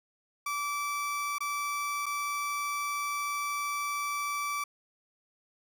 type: tone with dropouts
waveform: 30% pulse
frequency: 1159 Hz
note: D6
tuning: 23 cents flat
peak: -28 dBFS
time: 0.46-4.64 s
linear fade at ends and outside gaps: 5 ms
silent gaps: 1.384-1.405 / 2.059-2.063 s
effects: none